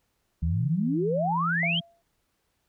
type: exponential sweep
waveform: sine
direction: up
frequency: 69.3 to 3300 Hz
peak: -24 dBFS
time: 0.42-1.8 s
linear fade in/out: 10 ms
type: tone with pitch glide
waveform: sine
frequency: 164.81 to 168.76 Hz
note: E3 to E3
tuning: 0 to +41 cents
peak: -28 dBFS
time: 0.42-1.81 s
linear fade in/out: 10 ms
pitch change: +41 cents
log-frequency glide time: 0.92-1.26 s
type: tone with exponential decay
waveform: sine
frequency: 680 Hz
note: F5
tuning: 46 cents flat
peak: -29 dBFS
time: 1.63-2.02 s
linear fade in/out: 2 ms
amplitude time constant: 84 ms
effects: pink hiss -74 dBFS RMS until 2.68 s